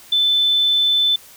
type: tone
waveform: sine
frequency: 3520 Hz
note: A7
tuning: in tune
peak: -13 dBFS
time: 0.12-1.16 s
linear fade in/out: 5 ms
effects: white hiss -44 dBFS RMS until 1.36 s